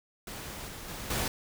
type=noise with level steps; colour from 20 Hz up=pink; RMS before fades=-41 / -43 / -40 / -31 dBFS; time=0.27-1.28 s; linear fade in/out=2 ms; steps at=0.68 / 0.88 / 1.1 s; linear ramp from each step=5 ms; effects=none